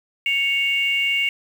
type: tone pair together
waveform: sine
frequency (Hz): 2217 / 2793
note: C#7 / F7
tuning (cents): 0 / -1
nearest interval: major third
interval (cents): 399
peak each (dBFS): -20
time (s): 0.26-1.29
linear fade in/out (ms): 2
effects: tanh soft clip ceiling -10 dBFS + 7-bit